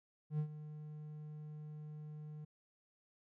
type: tone with ADSR envelope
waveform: triangle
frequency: 151.7 Hz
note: D#3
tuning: 44 cents flat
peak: -30 dBFS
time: 0.3-2.45 s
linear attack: 89 ms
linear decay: 83 ms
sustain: -14 dB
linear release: 8 ms
effects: none